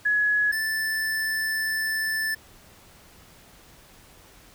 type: tone pair in turn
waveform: sine / square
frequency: 1687 / 1758.6 Hz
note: G#6 / A6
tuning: +27 / -1 cents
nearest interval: minor second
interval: 72 cents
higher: second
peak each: -19 / -25 dBFS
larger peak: first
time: 0.05-0.52 / 0.52-2.35 s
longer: second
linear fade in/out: 10 ms
effects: pink hiss -52 dBFS RMS until 4.54 s